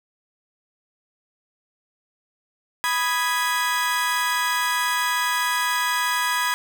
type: chord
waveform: 30% pulse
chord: G# minor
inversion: first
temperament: equal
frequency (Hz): 987.8 / 1244.5 / 1661.2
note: B5 / D#6 / G#6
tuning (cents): 0 / 0 / 0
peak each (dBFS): -21 / -26 / -22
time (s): 2.84-6.54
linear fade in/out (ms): 0
effects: none